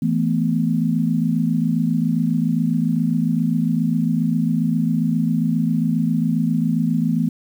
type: chord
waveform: sine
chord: E suspended fourth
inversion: none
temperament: just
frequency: 164.81 / 219.8 / 247.2 Hz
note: E3 / A3 / B3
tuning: 0 / -2 / +2 cents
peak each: -20 / -21 / -21 dBFS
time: 0.02-7.29 s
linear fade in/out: 5 ms
effects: 8-bit